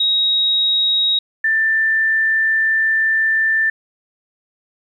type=tone pair in turn; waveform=sine; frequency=3793 / 1777.2 Hz; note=A#7 / A6; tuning=+29 / +17 cents; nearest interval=octave + minor second; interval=1312 cents; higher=first; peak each=-13 dBFS; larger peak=neither; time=0-1.19 / 1.44-3.7 s; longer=second; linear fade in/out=5 ms; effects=9-bit